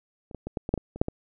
clicks, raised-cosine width 2 ms, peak -30 / -22 / -20 / -15 / -17 / -9 / -19 / -25 / -6 / -16 dBFS, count 10, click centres 0.312 / 0.347 / 0.47 / 0.572 / 0.691 / 0.74 / 0.777 / 0.96 / 1.015 / 1.084 s, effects none

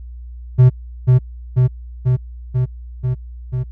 triangle tone with echo, 126.6 Hz, B2, 43 cents sharp, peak -3 dBFS, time 0.58-0.7 s, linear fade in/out 20 ms, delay 490 ms, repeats 6, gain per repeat -2 dB, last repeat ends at 3.64 s, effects added 60 Hz sine -30 dBFS peak until 3.71 s

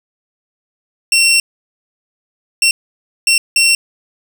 20% pulse tone bursts at uneven times, 2722 Hz, F7, 45 cents flat, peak -4 dBFS, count 4, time 1.12-1.4 / 2.62-2.71 / 3.27-3.38 / 3.56-3.75 s, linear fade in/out 2 ms, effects none

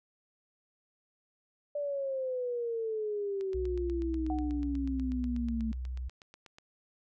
sine exponential sweep, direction down, 587.3 to 220 Hz, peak -31 dBFS, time 1.75-5.72 s, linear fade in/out 5 ms
click train, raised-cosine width 0.2 ms, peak -34 dBFS, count 27, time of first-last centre 3.41-6.585 s, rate 8.19 Hz
sine tone, 63 Hz, B1, 35 cents sharp, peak -34 dBFS, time 3.54-6.09 s, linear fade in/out 10 ms
sine tone with exponential decay, 741 Hz, F#5, 2 cents sharp, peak -33 dBFS, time 4.3-4.75 s, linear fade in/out 1 ms, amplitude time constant 96 ms
effects none

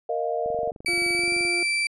sine chord, Bb suspended fourth, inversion none, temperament just, 466.2 / 621.6 / 699.2 Hz, Bb4 / Eb5 / F5, 0 / -2 / +2 cents, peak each -28 dBFS, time 0.09-0.71 s, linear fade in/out 5 ms
click train, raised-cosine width 2 ms, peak -28 dBFS, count 24, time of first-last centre 0.46-1.451 s, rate 23.2 Hz
35% pulse tone with pitch glide, 2296 to 2335 Hz, D7 to D7, -40 to -11 cents, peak -20 dBFS, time 0.86-1.87 s, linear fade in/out 2 ms, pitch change +29 cents, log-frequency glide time 1.12-1.3 s
harmonic tone, 349.2 Hz, F4, in tune, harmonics 1 / 2 / 4, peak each -29 / -37 / -45 dBFS, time 0.88-1.63 s, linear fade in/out 2 ms
effects resampled to 24000 Hz

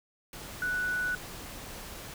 sine tone in noise, 1480 Hz, F#6, in tune, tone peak -28 dBFS, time 0.62-1.15 s, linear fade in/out 2 ms, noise pink, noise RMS -43 dBFS, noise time 0.33-2.14 s, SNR +12 dB, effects none

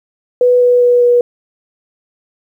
sine tone with pitch steps, 493.9 / 490.8 / 487.7 / 484.6 Hz, B4 / B4 / B4 / B4, 0 / -11 / -22 / -33 cents, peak -6 dBFS, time 0.41-1.21 s, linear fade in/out 2 ms, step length 200 ms, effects 8-bit

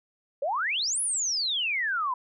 sine exponential two-way sweep, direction up then down, 523.3 to 10620 to 973 Hz, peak -25 dBFS, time 0.42-2.14 s, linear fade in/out 5 ms, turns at 1.01 s, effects none

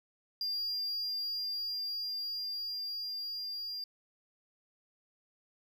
triangle tone with level ramp, 4799 Hz, D8, 37 cents sharp, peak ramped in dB -31 to -36 dBFS, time 0.41-3.84 s, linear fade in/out 2 ms, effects none

